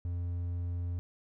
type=tone; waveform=triangle; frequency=87.4 Hz; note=F2; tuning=2 cents sharp; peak=-30 dBFS; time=0.05-0.99 s; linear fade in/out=0 ms; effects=none